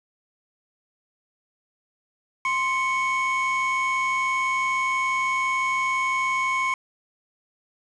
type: tone pair together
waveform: triangle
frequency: 1047.1 / 2217 Hz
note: C6 / C#7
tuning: +1 / 0 cents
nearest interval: octave + minor second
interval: 1299 cents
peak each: -22 / -23 dBFS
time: 2.45-6.74 s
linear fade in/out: 2 ms
effects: resampled to 22050 Hz + 7-bit